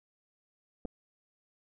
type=clicks; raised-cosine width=2 ms; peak=-26 dBFS; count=2; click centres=0.851 / 0.855 s; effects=none